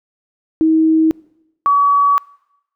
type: tone pair in turn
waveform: sine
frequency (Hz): 318.8 / 1136.1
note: D#4 / C#6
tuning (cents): +42 / +42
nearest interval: octave + minor seventh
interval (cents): 2200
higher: second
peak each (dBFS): -9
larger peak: neither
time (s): 0.61-1.11 / 1.66-2.18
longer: second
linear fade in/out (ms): 0
effects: noise-tail reverb RT60 0.9 s tail -24 dB re dry